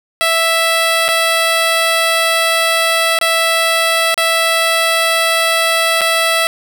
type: tone with dropouts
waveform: 10% pulse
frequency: 659.3 Hz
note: E5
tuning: in tune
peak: -3 dBFS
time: 0.21-6.47 s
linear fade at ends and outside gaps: 0 ms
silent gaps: 1.081-1.088 / 3.188-3.213 / 4.143-4.177 / 6.01-6.015 s
effects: none